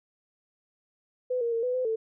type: tone with pitch steps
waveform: sine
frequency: 503 / 468.6 / 458.7 / 498.8 / 509 / 445.4 Hz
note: B4 / A#4 / A#4 / B4 / C5 / A4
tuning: +32 / +9 / -28 / +17 / -48 / +21 cents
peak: -25 dBFS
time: 1.3-1.96 s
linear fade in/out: 10 ms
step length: 110 ms
effects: none